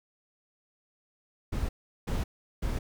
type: noise bursts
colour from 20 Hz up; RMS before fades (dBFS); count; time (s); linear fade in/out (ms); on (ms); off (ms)
brown; -30; 3; 1.52-2.79; 10; 170; 380
effects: none